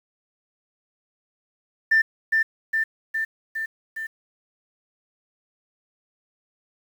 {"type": "tone with echo", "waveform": "sine", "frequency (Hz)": 1784, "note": "A6", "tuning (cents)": 23, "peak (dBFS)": -13, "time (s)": [1.91, 2.02], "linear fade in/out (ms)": 10, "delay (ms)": 410, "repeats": 5, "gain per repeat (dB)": -3, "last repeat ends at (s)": 4.07, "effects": ["tanh soft clip ceiling -11 dBFS", "8-bit"]}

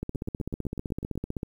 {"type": "two click trains", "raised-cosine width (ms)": 3, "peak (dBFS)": [-23, -18], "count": [9, 23], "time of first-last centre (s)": [[0.15, 1.155], [0.03, 1.431]], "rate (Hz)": [7.96, 15.7], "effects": ["9-bit"]}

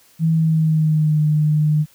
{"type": "tone with pitch glide", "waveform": "sine", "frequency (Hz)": [162, 152.03], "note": ["E3", "D#3"], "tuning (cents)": [-30, -40], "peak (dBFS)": -13, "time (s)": [0.19, 1.86], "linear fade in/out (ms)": 50, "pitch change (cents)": -110, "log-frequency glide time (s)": [0.31, 1.21], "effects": ["white hiss -53 dBFS RMS until 1.94 s"]}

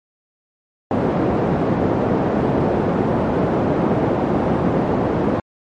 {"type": "band-pass noise", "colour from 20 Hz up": "pink", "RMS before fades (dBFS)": -18, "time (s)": [0.91, 5.4], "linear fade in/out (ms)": 2, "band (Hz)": [150, 690], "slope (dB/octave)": 12, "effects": ["MP3 48 kbps"]}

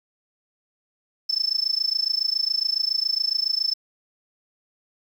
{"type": "tone with amplitude modulation", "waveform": "sine", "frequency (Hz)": 5274, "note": "E8", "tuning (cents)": 0, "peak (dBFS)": -17, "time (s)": [1.29, 3.74], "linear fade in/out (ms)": 10, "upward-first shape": "sine", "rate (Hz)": 27.2, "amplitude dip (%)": 95, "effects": ["8-bit"]}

